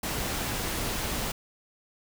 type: noise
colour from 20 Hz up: pink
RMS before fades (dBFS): -31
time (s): 0.03-1.32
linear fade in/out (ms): 5
effects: none